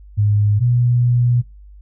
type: tone pair in turn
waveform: sine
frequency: 103.83 / 121.71 Hz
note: G#2 / B2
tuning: 0 / -25 cents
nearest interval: minor third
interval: 275 cents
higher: second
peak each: -12 dBFS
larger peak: neither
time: 0.17-0.6 / 0.6-1.42 s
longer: second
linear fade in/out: 20 ms
effects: noise-tail reverb RT60 0.2 s tail -19 dB re dry + added 50 Hz sine -38 dBFS peak until 1.81 s